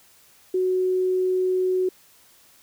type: tone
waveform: sine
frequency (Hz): 370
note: F#4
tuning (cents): 0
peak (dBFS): -19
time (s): 0.54-1.89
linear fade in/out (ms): 5
effects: white hiss -55 dBFS RMS until 2.62 s